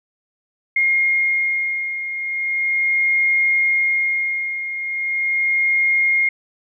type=beating tone pair; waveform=sine; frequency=2136 / 2136.38 Hz; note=C7 / C7; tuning=+35 / +36 cents; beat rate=0.38 Hz; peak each=-17 / -23 dBFS; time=0.76-6.29 s; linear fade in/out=5 ms; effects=none